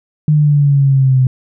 sine exponential sweep, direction down, 152.8 to 127.9 Hz, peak -7 dBFS, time 0.28-1.27 s, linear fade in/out 2 ms, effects none

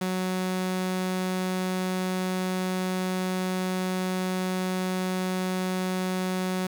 sawtooth tone, 185 Hz, F#3, in tune, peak -22 dBFS, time 0.01-6.67 s, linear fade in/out 5 ms, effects 8-bit

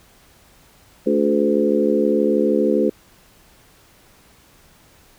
harmonic tone with a mistuned harmonic, 72.6 Hz, D2, 19 cents flat, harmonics 3 / 4 / 5 / 6 / 7, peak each -21 / -21 / -21 / -21 / -21 dBFS, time 1.06-2.9 s, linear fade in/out 10 ms, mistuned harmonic 6, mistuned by -24 cents, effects pink hiss -52 dBFS RMS until 5.18 s

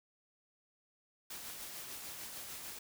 white noise with tremolo, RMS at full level -45 dBFS, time 1.3-2.79 s, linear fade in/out 5 ms, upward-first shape sine, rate 6.7 Hz, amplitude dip 30%, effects none

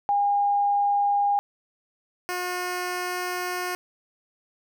sine / 10% pulse tone pair in turn, 811 / 360.1 Hz, G#5 / F#4, -41 / -47 cents, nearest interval octave + major second, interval 1406 cents, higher first, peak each -19 dBFS, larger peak neither, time 0.09-1.39 / 2.29-3.75 s, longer second, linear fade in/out 0 ms, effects none

